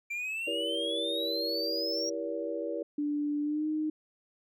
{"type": "exponential sweep", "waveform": "triangle", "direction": "up", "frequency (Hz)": [2349, 5690], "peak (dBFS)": -31, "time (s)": [0.1, 2.1], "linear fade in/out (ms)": 10}
{"type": "chord", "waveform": "sine", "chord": "E diminished seventh", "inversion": "none", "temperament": "just", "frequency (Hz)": [329.6, 395.6, 474.7, 569.6], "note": ["E4", "G4", "Bb4", "Db5"], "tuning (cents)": [0, 16, 31, 47], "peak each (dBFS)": [-37, -41, -36, -36], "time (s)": [0.47, 2.83], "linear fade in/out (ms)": 5}
{"type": "tone with pitch glide", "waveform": "sine", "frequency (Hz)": [293.7, 308.5], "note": ["D4", "D#4"], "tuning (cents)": [0, -15], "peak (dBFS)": -28, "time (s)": [2.98, 3.9], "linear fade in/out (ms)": 5, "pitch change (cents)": 85, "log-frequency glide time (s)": [3.42, 3.67]}
{"effects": []}